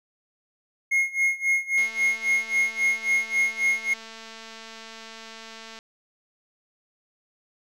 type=tone with tremolo; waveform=triangle; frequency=2153 Hz; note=C7; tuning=49 cents sharp; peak=-16 dBFS; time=0.91-3.94 s; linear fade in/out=10 ms; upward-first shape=sine; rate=3.7 Hz; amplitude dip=90%
type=click train; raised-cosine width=0.2 ms; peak=-25 dBFS; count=899; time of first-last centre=1.78-5.789 s; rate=224 Hz
effects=none